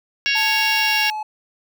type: harmonic tone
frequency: 554.4 Hz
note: C#5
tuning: in tune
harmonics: 3 / 4 / 5 / 6 / 7 / 8 / 9 / 10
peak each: -24 / -24 / -20 / -29 / -30 / -31 / -33 / -25 dBFS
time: 0.26-1.1 s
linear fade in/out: 0 ms
type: noise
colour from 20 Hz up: blue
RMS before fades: -33 dBFS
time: 0.34-1.12 s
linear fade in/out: 50 ms
type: tone with pitch glide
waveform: triangle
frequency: 878 to 857.5 Hz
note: A5 to A5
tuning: -4 to -45 cents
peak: -22 dBFS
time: 0.35-1.23 s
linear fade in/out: 5 ms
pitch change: -41 cents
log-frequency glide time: 0.76-1.11 s
effects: none